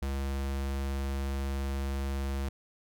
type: tone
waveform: square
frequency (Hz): 68.4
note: C#2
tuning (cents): -23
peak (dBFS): -31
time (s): 0.02-2.49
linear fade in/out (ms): 5
effects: none